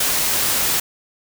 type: noise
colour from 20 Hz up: white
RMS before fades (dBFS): -19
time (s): 0-0.8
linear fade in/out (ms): 5
effects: none